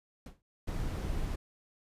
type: noise with exponential decay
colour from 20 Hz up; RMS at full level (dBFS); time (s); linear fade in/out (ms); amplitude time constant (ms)
brown; -40; 0.26-0.42; 2; 33
type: noise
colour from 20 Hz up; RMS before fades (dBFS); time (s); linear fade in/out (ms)
brown; -34; 0.67-1.36; 10
effects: resampled to 32000 Hz